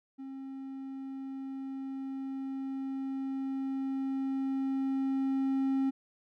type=tone with level ramp; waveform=triangle; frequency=268.6 Hz; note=C4; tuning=46 cents sharp; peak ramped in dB=-38 to -24 dBFS; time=0.18-5.91 s; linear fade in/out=20 ms; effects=none